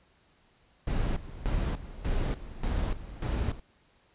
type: noise with tremolo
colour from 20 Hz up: brown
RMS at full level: -28 dBFS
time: 0.87-3.6 s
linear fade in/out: 5 ms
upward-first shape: square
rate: 1.7 Hz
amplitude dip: 80%
effects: pink hiss -65 dBFS RMS until 4.14 s + resampled to 8000 Hz